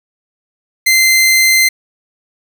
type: tone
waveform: sawtooth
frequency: 2076 Hz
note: C7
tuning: 14 cents flat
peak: -4 dBFS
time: 0.86-1.69 s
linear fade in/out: 10 ms
effects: 7-bit